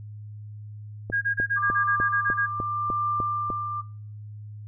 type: click train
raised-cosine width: 2 ms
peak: -18 dBFS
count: 9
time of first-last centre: 1.1-3.502 s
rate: 3.33 Hz
type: tone bursts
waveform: sine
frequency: 1630 Hz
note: G#6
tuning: 33 cents flat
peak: -21 dBFS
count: 11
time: 1.12-2.468 s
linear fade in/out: 20 ms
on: 98 ms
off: 27 ms
type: tone with tremolo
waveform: sine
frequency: 1188 Hz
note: D6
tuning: 20 cents sharp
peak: -22 dBFS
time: 1.56-3.82 s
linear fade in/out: 20 ms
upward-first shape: triangle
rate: 0.82 Hz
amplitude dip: 50%
effects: noise-tail reverb RT60 0.5 s tail -25 dB re dry + added 105 Hz sine -37 dBFS peak until 4.67 s